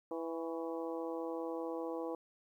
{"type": "harmonic tone with a mistuned harmonic", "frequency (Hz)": 165, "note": "E3", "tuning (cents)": 2, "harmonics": [2, 3, 4, 5, 6, 7], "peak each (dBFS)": [-41, -40, -48, -48, -50, -53], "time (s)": [0.11, 2.15], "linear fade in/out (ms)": 2, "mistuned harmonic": 7, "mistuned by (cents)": -51, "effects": ["12-bit"]}